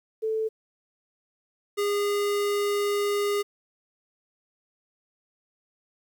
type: tone pair in turn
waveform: sine / square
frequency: 440 / 408.4 Hz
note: A4 / G#4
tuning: 0 / -29 cents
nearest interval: minor second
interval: 129 cents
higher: first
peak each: -24 dBFS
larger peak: neither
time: 0.22-0.49 / 1.77-3.43 s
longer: second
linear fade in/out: 20 ms
effects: 10-bit